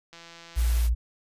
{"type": "click train", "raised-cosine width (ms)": 0.2, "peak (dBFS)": -29, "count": 115, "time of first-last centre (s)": [0.13, 0.809], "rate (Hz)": 168}
{"type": "noise", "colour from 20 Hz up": "white", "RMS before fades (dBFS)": -39, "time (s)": [0.55, 0.9], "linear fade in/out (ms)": 50}
{"type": "tone", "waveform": "sine", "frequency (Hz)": 58.27, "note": "A#1", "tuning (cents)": 0, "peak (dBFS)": -20, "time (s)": [0.56, 0.95], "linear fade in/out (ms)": 20}
{"effects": ["resampled to 32000 Hz"]}